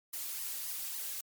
blue noise with flanger, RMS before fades -39 dBFS, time 0.13-1.21 s, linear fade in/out 5 ms, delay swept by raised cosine 0.96 to 3.76 ms, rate 3.6 Hz, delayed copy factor +0.8, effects MP3 96 kbps

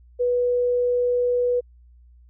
sine tone, 490.2 Hz, B4, 13 cents flat, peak -18 dBFS, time 0.19-1.61 s, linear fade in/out 20 ms, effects added 60 Hz sine -48 dBFS peak until 2.29 s

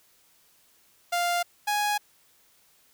sawtooth tone pair in turn, 698.5 / 830.7 Hz, F5 / G#5, 0 / 0 cents, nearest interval minor third, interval 300 cents, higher second, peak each -20 dBFS, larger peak neither, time 1.12-1.43 / 1.67-1.98 s, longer neither, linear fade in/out 10 ms, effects white hiss -62 dBFS RMS until 2.93 s

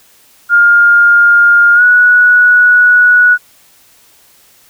sine tone with pitch glide, 1411 to 1466.7 Hz, F6 to F#6, +17 to -16 cents, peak -3 dBFS, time 0.49-3.38 s, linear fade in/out 50 ms, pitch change +67 cents, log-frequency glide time 1.75-1.82 s, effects white hiss -46 dBFS RMS until 4.69 s

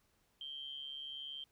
sine tone with amplitude modulation, 3149 Hz, G7, 7 cents sharp, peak -40 dBFS, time 0.41-1.44 s, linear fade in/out 2 ms, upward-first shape sine, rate 141 Hz, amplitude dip 65%, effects pink hiss -75 dBFS RMS until 1.51 s

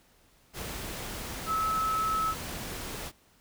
sine tone in noise, 1298 Hz, E6, 27 cents flat, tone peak -26 dBFS, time 1.46-2.35 s, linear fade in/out 50 ms, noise pink, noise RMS -38 dBFS, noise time 0.53-3.12 s, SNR +9 dB, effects pink hiss -63 dBFS RMS until 3.4 s

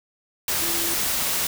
sine tone in noise, 337 Hz, E4, 38 cents sharp, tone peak -33 dBFS, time 0.62-0.94 s, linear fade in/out 2 ms, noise white, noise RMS -24 dBFS, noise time 0.48-1.47 s, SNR -12 dB, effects none

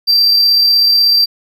triangle tone with amplitude modulation, 4699 Hz, D8, in tune, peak -5 dBFS, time 0.07-1.26 s, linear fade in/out 20 ms, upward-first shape sine, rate 36.3 Hz, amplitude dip 25%, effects none

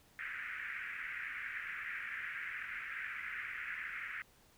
pink band-pass noise, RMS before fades -43 dBFS, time 0.19-4.22 s, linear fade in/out 0 ms, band 1500 to 2300 Hz, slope 48 dB/octave, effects pink hiss -66 dBFS RMS until 4.57 s

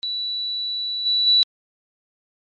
sine tone with level steps, 3945 Hz, B7, 3 cents flat, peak -23 / -16 / -11 dBFS, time 0.03-1.43 s, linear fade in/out 0 ms, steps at 1.05 / 1.26 s, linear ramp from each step 20 ms, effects tanh soft clip ceiling -8 dBFS + MP3 32 kbps

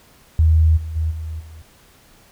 sine tone with level steps, 79.7 Hz, D#2, 42 cents sharp, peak -10 / -25 / -17 / -25 / -36 dBFS, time 0.39-1.62 s, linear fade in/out 0 ms, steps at 0.76 / 0.95 / 1.1 / 1.39 s, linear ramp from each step 20 ms, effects pink hiss -51 dBFS RMS until 2.31 s

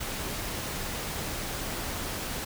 pink noise, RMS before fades -34 dBFS, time 0-2.45 s, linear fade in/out 10 ms, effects none

